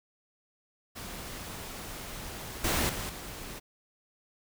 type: noise with level steps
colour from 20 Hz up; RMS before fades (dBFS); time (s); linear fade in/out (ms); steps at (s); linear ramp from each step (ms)
pink; -41 / -28 / -36 / -42; 0.95-3.6; 20; 2.64 / 2.89 / 3.09; 5
effects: none